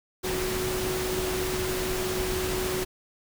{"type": "tone in noise", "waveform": "sine", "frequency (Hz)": 370.3, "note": "F#4", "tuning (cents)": 1, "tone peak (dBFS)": -29, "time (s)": [0.23, 2.85], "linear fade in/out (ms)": 20, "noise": "pink", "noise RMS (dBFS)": -31, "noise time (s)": [0.23, 2.85], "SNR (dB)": -1, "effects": []}